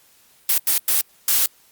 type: noise bursts at uneven times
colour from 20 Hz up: blue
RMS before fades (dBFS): -17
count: 4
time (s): 0.49-0.58 / 0.67-0.78 / 0.88-1.01 / 1.28-1.46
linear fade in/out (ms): 2
effects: white hiss -55 dBFS RMS until 1.71 s + Opus 48 kbps